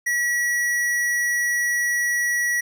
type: tone with hard clipping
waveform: sine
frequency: 1930 Hz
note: B6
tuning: 40 cents flat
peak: -21 dBFS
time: 0.06-2.61 s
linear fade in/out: 10 ms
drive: 14 dB
effects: none